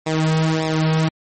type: tone with flanger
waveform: sawtooth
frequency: 158.5 Hz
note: D#3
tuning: 32 cents sharp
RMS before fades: -18 dBFS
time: 0.06-1.09 s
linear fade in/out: 10 ms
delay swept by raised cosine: 0.66 to 2.96 ms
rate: 1.7 Hz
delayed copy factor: -0.85
effects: MP3 32 kbps